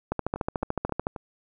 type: two click trains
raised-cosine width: 1 ms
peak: -12 / -21 dBFS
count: 14 / 4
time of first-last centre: 0.12-1.069 / 0.36-1.162 s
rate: 13.7 / 3.74 Hz
effects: none